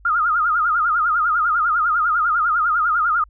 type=tone with vibrato; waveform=sine; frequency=1318.5 Hz; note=E6; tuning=in tune; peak=-15 dBFS; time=0.05-3.24 s; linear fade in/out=5 ms; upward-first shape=sine; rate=10 Hz; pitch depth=140 cents each way; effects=added 50 Hz sine -45 dBFS peak until 3.29 s